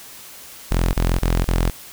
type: tone bursts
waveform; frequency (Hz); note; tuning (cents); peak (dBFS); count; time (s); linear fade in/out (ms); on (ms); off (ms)
sawtooth; 42.83; F1; -33; -12; 4; 0.71-1.698; 0; 220; 36
effects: white hiss -40 dBFS RMS until 1.92 s